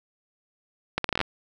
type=accelerating click train; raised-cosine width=0.3 ms; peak=-8 dBFS; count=9; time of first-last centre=0.98-1.213 s; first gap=63 ms; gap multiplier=0.76; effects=none